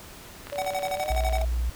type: click train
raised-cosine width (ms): 0.3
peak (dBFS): -22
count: 32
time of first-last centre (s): 0.47-1.384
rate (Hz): 33.9
type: tone with pitch glide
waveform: sine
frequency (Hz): 575 to 645.4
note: D5 to E5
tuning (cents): -37 to -37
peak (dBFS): -30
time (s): 0.52-1.45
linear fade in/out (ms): 5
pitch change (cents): +200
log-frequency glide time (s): 0.95-1.17
type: tone with tremolo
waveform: square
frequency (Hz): 752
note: F#5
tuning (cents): +28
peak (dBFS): -27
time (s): 0.58-1.42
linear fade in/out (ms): 2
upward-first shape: square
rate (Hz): 12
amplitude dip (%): 80
type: tone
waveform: sine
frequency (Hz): 59.4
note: A#1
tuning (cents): +33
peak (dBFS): -23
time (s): 1.1-1.7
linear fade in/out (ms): 5
effects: pink hiss -45 dBFS RMS until 1.75 s